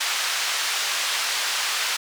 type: band-pass noise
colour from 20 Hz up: white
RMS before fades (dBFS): -25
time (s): 0-1.97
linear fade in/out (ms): 10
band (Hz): 970 to 5100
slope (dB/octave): 12
effects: none